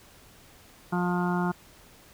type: harmonic tone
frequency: 177.5 Hz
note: F3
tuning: 28 cents sharp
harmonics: 1 / 2 / 4 / 5 / 6 / 7 / 8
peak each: -26 / -32 / -35 / -34 / -37 / -39 / -36 dBFS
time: 0.92-1.52 s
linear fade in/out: 10 ms
effects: pink hiss -54 dBFS RMS until 2.13 s